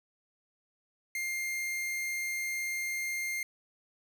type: tone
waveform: 45% pulse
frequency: 2113 Hz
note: C7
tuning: 16 cents sharp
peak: -32 dBFS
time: 1.15-3.43 s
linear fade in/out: 2 ms
effects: none